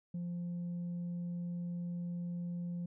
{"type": "tone with tanh clipping", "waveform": "sine", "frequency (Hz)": 174.3, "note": "F3", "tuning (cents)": -3, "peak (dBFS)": -37, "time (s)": [0.14, 2.86], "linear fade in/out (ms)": 5, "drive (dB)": 1, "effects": []}